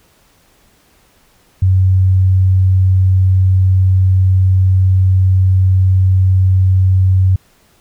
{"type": "tone", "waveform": "sine", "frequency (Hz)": 93.8, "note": "F#2", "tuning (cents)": 24, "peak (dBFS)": -7, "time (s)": [1.62, 7.36], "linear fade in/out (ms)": 5, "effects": ["pink hiss -52 dBFS RMS until 7.8 s"]}